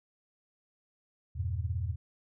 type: chord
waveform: sine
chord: E diminished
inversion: none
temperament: just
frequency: 82.41 / 98.89 / 118.67 Hz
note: E2 / G2 / Bb2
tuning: 0 / +16 / +31 cents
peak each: -33 / -35 / -37 dBFS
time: 1.35-1.96 s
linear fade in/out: 20 ms
effects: none